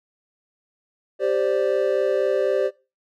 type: chord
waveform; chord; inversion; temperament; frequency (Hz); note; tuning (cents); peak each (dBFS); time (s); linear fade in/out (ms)
triangle; G suspended fourth; none; equal; 392 / 523.3 / 587.3; G4 / C5 / D5; 0 / 0 / 0; -21; 1.19-2.71; 50
effects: noise-tail reverb RT60 0.3 s tail -21 dB re dry